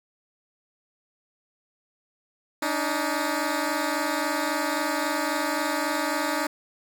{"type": "tone pair together", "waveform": "10% pulse", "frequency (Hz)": [287.7, 311.4], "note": ["D4", "D#4"], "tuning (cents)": [-36, 2], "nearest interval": "minor second", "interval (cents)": 138, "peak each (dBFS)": -19, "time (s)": [2.62, 6.47], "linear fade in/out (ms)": 5, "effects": []}